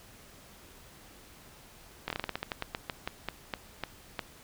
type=slowing click train; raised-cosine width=0.3 ms; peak=-16 dBFS; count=18; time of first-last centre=2.08-4.192 s; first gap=22 ms; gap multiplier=1.19; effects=pink hiss -54 dBFS RMS until 4.43 s